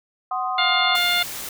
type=chord; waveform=sine; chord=C diminished; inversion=second; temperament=equal with one note detuned; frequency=745.6 / 1046.5 / 1244.5 Hz; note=Gb5 / C6 / Eb6; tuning=+13 / 0 / 0 cents; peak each=-25 / -28 / -27 dBFS; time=0.31-0.96 s; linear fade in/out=5 ms
type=harmonic tone; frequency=706 Hz; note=F5; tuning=19 cents sharp; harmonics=1 / 2 / 3 / 4 / 5 / 6; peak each=-28 / -25 / -23 / -27 / -22 / -28 dBFS; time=0.58-1.23 s; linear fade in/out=5 ms
type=noise; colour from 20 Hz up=white; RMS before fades=-32 dBFS; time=0.95-1.49 s; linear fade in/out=2 ms
effects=none